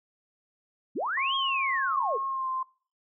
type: linear two-way sweep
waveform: sine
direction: up then down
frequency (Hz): 155.56 to 3300 to 386.9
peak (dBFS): -27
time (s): 0.95-2.18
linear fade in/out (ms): 20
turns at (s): 1.35
type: tone with pitch glide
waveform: sine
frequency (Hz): 1081 to 1044.2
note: C#6 to C6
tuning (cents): -44 to -4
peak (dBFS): -28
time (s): 1.17-2.63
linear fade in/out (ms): 5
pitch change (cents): -60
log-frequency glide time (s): 2.27-2.48
effects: noise-tail reverb RT60 0.4 s tail -21 dB re dry